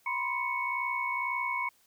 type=tone cluster; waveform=sine; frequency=972 / 1034 / 2217 Hz; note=B5 / C6 / C#7; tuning=-28 / -21 / 0 cents; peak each=-35 / -34 / -32 dBFS; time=0.06-1.69 s; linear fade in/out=5 ms; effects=white hiss -66 dBFS RMS until 1.86 s